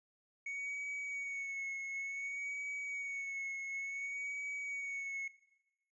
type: tone with vibrato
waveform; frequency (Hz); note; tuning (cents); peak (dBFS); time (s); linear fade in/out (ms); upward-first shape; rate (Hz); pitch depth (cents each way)
triangle; 2225; C#7; +6; -37; 0.46-5.28; 5; sine; 0.56; 35
effects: noise-tail reverb RT60 1.0 s tail -19 dB re dry + resampled to 22050 Hz

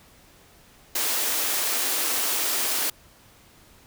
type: high-pass noise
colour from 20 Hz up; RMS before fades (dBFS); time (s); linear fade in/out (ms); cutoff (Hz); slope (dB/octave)
white; -25; 0.95-2.9; 5; 240; 96
effects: pink hiss -54 dBFS RMS until 3.86 s

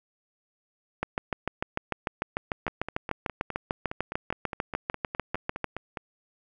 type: two click trains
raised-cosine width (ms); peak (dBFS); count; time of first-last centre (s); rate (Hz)
0.5; -18 / -12; 17 / 32; 2.68-5.972 / 1.03-5.643; 4.86 / 6.72
effects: none

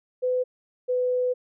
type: tone pair in turn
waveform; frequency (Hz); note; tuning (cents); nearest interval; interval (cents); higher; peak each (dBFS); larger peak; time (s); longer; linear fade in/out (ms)
sine; 504 / 500.2; B4 / B4; +35 / +22; unison; 13; first; -21; neither; 0.22-0.44 / 0.88-1.34; second; 20
effects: none

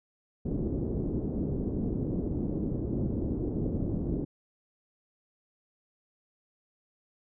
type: low-pass noise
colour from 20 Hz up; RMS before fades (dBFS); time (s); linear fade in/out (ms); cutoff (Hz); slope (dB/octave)
white; -31; 0.45-4.25; 10; 350; 24
effects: none

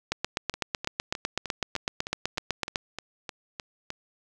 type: two click trains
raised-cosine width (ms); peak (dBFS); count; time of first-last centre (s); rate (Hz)
0.2; -9 / -17; 22 / 12; 0.12-2.758 / 0.54-3.904; 7.96 / 3.27
effects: none

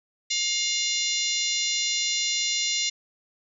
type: harmonic tone with a mistuned harmonic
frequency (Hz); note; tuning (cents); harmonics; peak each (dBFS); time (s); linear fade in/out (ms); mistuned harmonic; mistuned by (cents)
709; F5; +26; 3 / 4 / 5 / 6 / 7 / 8 / 9 / 10; -32 / -32 / -30 / -30 / -35 / -31 / -35 / -33; 0.3-2.9; 10; 6; -60
effects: none

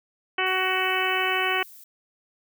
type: harmonic tone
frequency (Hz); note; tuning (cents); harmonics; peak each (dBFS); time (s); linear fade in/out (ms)
374; F#4; +19; 1 / 2 / 3 / 4 / 5 / 6 / 7 / 8; -30 / -30 / -30 / -30 / -30 / -30 / -30 / -30; 0.38-1.63; 5
type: noise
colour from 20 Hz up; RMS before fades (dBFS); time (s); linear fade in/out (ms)
violet; -47; 0.46-1.84; 5
effects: none

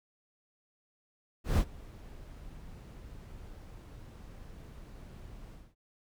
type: noise with ADSR envelope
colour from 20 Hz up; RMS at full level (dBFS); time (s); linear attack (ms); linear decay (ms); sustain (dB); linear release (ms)
brown; -24; 1.44-5.75; 140; 65; -24; 220
effects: none

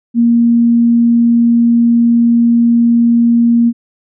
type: tone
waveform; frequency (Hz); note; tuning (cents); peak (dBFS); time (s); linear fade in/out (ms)
sine; 234.7; A#3; +12; -6; 0.14-3.73; 50
effects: none

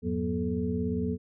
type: tone cluster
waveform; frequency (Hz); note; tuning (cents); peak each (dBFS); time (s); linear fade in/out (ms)
sine; 85.2 / 102.9 / 179.7 / 241.8 / 433.3; F2 / G#2 / F3 / B3 / A4; -42 / -16 / +50 / -36 / -27; -34 / -39 / -32 / -31 / -34; 0.02-1.18; 50
effects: none

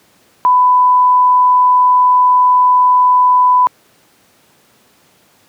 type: tone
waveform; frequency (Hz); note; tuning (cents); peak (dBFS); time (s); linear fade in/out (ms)
sine; 998; B5; +18; -6; 0.45-3.67; 0
effects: pink hiss -51 dBFS RMS until 5.48 s + high-pass 150 Hz 12 dB/octave

